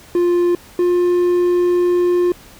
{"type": "tone pair in turn", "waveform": "triangle", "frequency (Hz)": [350.4, 354.1], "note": ["F4", "F4"], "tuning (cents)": [6, 24], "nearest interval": "unison", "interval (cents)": 18, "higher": "second", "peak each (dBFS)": -10, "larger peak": "neither", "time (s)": [[0.15, 0.55], [0.79, 2.32]], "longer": "second", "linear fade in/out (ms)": 2, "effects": ["pink hiss -43 dBFS RMS until 2.59 s"]}